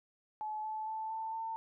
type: tone with pitch steps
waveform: sine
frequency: 858 / 868 / 878.1 / 888.3 / 898.6 Hz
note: A5 / A5 / A5 / A5 / A5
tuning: -44 / -24 / -4 / +16 / +36 cents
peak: -36 dBFS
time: 0.41-1.56 s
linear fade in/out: 0 ms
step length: 230 ms
effects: none